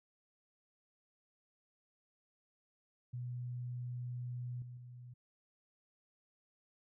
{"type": "tone with level steps", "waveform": "sine", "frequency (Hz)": 123, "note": "B2", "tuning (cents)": -7, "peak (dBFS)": [-39, -46, -49], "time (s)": [3.13, 5.14], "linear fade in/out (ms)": 10, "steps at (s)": [4.62, 4.77], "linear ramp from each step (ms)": 2, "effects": []}